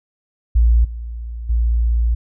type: tone with level steps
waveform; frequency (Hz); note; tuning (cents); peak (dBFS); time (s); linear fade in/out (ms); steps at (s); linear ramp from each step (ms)
sine; 57.8; A#1; -14; -9 / -25 / -13; 0.55-2.15; 10; 0.84 / 1.49; 10
effects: none